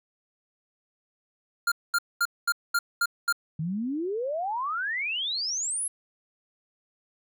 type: tone bursts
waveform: square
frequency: 1400 Hz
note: F6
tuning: 4 cents sharp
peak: -22 dBFS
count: 7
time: 1.67-3.326 s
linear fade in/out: 5 ms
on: 48 ms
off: 220 ms
type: exponential sweep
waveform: sine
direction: up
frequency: 150 to 11175 Hz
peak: -27 dBFS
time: 3.59-5.88 s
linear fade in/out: 5 ms
effects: none